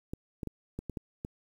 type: clicks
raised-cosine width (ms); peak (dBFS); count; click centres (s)
3; -23; 7; 0.135 / 0.432 / 0.473 / 0.79 / 0.897 / 0.972 / 1.249
effects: 9-bit